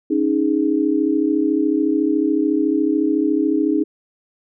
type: chord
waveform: sine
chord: C# suspended second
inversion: none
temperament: equal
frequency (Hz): 277.2 / 311.1 / 415.3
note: C#4 / D#4 / G#4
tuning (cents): 0 / 0 / 0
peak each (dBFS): -20 / -17 / -23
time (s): 0.1-3.84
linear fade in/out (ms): 10
effects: none